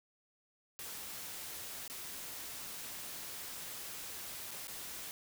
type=noise with dropouts; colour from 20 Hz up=white; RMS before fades=-45 dBFS; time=0.79-5.11 s; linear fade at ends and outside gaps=0 ms; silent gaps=1.878-1.899 / 4.508-4.513 / 4.671-4.681 s; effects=none